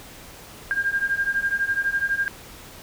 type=beating tone pair; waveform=sine; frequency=1599 / 1611 Hz; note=G6 / G6; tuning=+34 / +47 cents; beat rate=12 Hz; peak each=-25 / -23 dBFS; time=0.71-2.28 s; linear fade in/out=0 ms; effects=pink hiss -43 dBFS RMS until 2.82 s